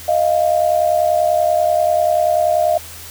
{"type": "tone pair together", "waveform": "sine", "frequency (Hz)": [622.3, 692.6], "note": ["D#5", "F5"], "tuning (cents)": [0, -15], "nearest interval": "major second", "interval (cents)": 185, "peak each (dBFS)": -15, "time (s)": [0.08, 2.78], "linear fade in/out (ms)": 5, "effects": ["added 84 Hz sine -40 dBFS peak until 3.1 s", "white hiss -35 dBFS RMS until 3.1 s"]}